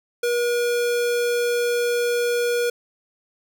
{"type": "tone", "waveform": "square", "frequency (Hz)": 480, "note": "B4", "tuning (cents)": -49, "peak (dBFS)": -20, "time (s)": [0.23, 2.7], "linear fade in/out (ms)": 5, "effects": []}